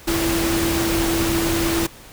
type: tone in noise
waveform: sine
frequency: 333 Hz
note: E4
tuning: 18 cents sharp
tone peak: -20 dBFS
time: 0.07-1.87 s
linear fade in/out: 10 ms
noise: pink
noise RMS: -23 dBFS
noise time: 0.07-1.87 s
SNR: 0 dB
effects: pink hiss -43 dBFS RMS until 2.12 s